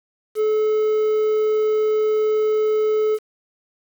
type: tone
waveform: triangle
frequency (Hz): 430.6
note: A4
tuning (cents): -37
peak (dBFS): -14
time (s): 0.35-3.19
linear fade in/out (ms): 50
effects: 7-bit